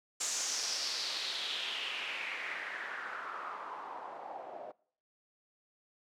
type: noise with low-pass filter sweep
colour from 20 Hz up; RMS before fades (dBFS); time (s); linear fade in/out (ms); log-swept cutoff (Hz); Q
white; -39; 0.2-4.72; 10; 7200 to 620; 3.9
effects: noise-tail reverb RT60 0.6 s tail -24 dB re dry + high-pass 400 Hz 12 dB/octave